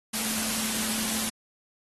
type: tone in noise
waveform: sine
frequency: 220 Hz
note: A3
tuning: in tune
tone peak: -35 dBFS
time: 0.13-1.3 s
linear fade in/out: 10 ms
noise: white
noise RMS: -29 dBFS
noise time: 0.13-1.3 s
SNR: -9 dB
effects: AAC 32 kbps